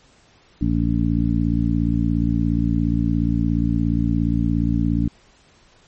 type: harmonic tone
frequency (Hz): 57.1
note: A#1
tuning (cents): -35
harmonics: 1 / 2 / 3 / 4 / 5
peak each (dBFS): -23 / -23 / -23 / -23 / -23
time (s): 0.61-5.08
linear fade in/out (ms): 5
effects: pink hiss -54 dBFS RMS until 5.87 s + MP3 32 kbps